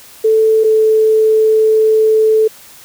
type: tone pair in turn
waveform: sine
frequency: 440 / 437.2 Hz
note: A4 / A4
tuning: 0 / -11 cents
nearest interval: unison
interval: 11 cents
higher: first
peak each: -7 dBFS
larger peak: neither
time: 0.24-0.64 / 0.64-2.48 s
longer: second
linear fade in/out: 10 ms
effects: white hiss -39 dBFS RMS until 2.84 s